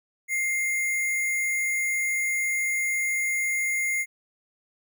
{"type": "tone with sample-and-hold", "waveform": "sine", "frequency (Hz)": 2106, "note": "C7", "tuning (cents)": 11, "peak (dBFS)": -23, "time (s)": [0.28, 4.06], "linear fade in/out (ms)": 50, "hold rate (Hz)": 8820, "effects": []}